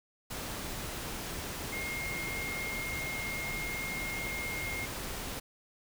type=tone in noise; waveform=sine; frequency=2137 Hz; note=C7; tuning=36 cents sharp; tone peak=-36 dBFS; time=1.72-4.86 s; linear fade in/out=10 ms; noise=pink; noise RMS=-39 dBFS; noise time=0.3-5.4 s; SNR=0 dB; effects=none